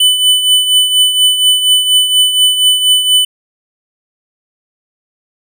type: tone with tremolo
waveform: square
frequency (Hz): 3000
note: F#7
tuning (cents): +23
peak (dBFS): -5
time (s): 0-3.25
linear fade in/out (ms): 5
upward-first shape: triangle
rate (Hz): 4.2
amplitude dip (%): 65
effects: none